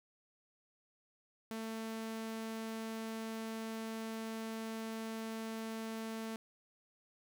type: tone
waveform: sawtooth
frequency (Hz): 223.1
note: A3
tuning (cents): +24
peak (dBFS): -36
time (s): 1.51-6.36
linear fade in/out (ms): 0
effects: none